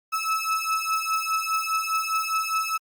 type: beating tone pair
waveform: 35% pulse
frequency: 1299 / 1303.9 Hz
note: E6 / E6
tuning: -26 / -19 cents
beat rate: 4.9 Hz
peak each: -25 dBFS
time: 0.12-2.78 s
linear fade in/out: 20 ms
effects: Opus 48 kbps